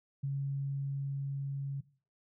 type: tone with level ramp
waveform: sine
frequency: 138.59 Hz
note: C#3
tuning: in tune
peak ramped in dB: -31 to -34 dBFS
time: 0.23-1.81 s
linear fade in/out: 10 ms
effects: noise-tail reverb RT60 0.4 s tail -18 dB re dry